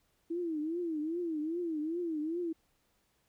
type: tone with vibrato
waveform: sine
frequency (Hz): 325.5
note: E4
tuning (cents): -22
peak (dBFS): -32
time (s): 0.3-2.53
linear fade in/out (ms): 10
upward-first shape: triangle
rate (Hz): 2.5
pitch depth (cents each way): 170
effects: pink hiss -74 dBFS RMS until 3.28 s